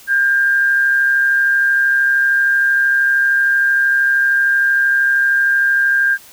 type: tone with amplitude modulation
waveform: sine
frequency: 1600 Hz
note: G6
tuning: 35 cents sharp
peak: -9 dBFS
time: 0.07-6.18 s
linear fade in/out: 50 ms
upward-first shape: sine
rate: 133 Hz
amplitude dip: 40%
effects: white hiss -42 dBFS RMS until 6.32 s